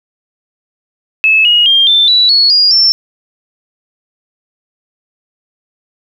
sine tone with pitch steps, 2600 / 2885 / 3201 / 3552 / 3941 / 4373 / 4852 / 5383 Hz, E7 / F#7 / G7 / A7 / B7 / C#8 / D#8 / E8, -24 / -44 / +36 / +16 / -4 / -24 / -44 / +35 cents, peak -5 dBFS, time 1.24-2.92 s, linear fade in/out 0 ms, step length 210 ms, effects 7-bit

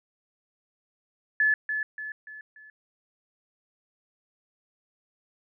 sine tone with echo, 1724 Hz, A6, 36 cents flat, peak -19 dBFS, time 1.4-1.54 s, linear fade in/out 2 ms, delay 290 ms, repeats 4, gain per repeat -7 dB, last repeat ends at 2.7 s, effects none

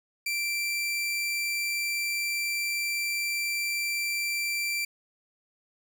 sawtooth tone, 2349 Hz, D7, in tune, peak -24 dBFS, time 0.26-4.85 s, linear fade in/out 5 ms, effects none

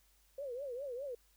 sine tone with vibrato, 523.3 Hz, C5, in tune, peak -39 dBFS, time 0.38-1.15 s, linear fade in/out 5 ms, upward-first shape triangle, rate 4.9 Hz, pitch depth 210 cents each way, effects added 50 Hz sine -70 dBFS peak until 1.36 s + white hiss -71 dBFS RMS until 1.36 s

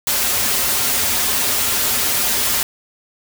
white noise with comb filter, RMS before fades -18 dBFS, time 0.07-2.63 s, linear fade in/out 2 ms, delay 6.1 ms, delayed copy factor -0.75, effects none

